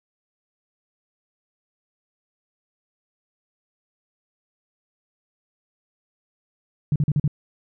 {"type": "tone bursts", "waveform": "sine", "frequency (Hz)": 146.5, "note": "D3", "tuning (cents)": -4, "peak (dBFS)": -16, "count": 5, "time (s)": [6.92, 7.278], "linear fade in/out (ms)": 2, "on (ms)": 38, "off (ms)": 42, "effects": []}